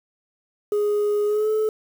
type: tone with pitch glide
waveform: sine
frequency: 415.3 to 432.7 Hz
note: G#4 to A4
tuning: 0 to -29 cents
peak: -16 dBFS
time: 0.72-1.69 s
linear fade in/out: 2 ms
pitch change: +71 cents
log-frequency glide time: 1.26-1.49 s
effects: tanh soft clip ceiling -17 dBFS + 7-bit